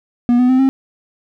triangle tone with pitch steps, 241.5 / 249.7 / 258.2 / 267 Hz, B3 / B3 / C4 / C4, -39 / +19 / -23 / +35 cents, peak -7 dBFS, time 0.29-0.69 s, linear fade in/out 0 ms, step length 100 ms, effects none

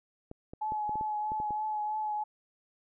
clicks, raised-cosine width 2 ms, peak -29 dBFS, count 9, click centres 0.314 / 0.535 / 0.721 / 0.894 / 0.956 / 1.011 / 1.319 / 1.401 / 1.507 s
sine tone with vibrato, 852 Hz, G#5, 44 cents sharp, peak -30 dBFS, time 0.61-2.24 s, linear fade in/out 10 ms, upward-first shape triangle, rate 3.1 Hz, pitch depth 27 cents each way
effects none

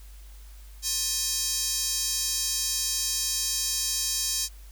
square tone with high-pass filter, 354.9 Hz, F4, 28 cents sharp, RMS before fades -28 dBFS, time 0.82-4.49 s, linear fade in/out 50 ms, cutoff 5600 Hz, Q 2, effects added 50 Hz sine -43 dBFS peak until 4.71 s + white hiss -56 dBFS RMS until 4.71 s

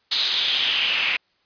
pink noise with band-pass filter sweep, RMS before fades -22 dBFS, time 0.11-1.17 s, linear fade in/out 10 ms, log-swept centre 4000 to 2500 Hz, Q 5, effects white hiss -65 dBFS RMS until 1.45 s + resampled to 11025 Hz

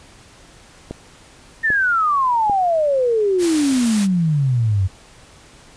click train, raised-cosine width 2 ms, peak -14 dBFS, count 3, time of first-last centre 0.91-2.497 s, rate 1.26 Hz
sine exponential sweep, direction down, 1840 to 91 Hz, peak -14 dBFS, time 1.63-4.88 s, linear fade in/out 20 ms
white noise, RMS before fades -26 dBFS, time 3.38-4.08 s, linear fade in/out 50 ms
effects pink hiss -46 dBFS RMS until 5.76 s + resampled to 22050 Hz

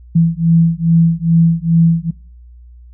sine beating tone pair, 164.81 / 167.21 Hz, E3 / E3, 0 / +25 cents, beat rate 2.4 Hz, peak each -12 dBFS, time 0.15-2.11 s, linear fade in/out 10 ms, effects noise-tail reverb RT60 0.5 s tail -24 dB re dry + added 60 Hz sine -36 dBFS peak until 2.93 s

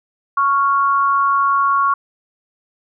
sine tone pair together, 1108.7 / 1392.8 Hz, C#6 / F6, 0 / -5 cents, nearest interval major third, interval 395 cents, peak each -13 / -20 dBFS, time 0.37-1.94 s, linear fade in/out 5 ms, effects none

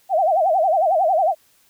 sine tone with vibrato, 698.5 Hz, F5, in tune, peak -14 dBFS, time 0.09-1.35 s, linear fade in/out 50 ms, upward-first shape sine, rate 11 Hz, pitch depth 210 cents each way, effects white hiss -58 dBFS RMS until 1.69 s

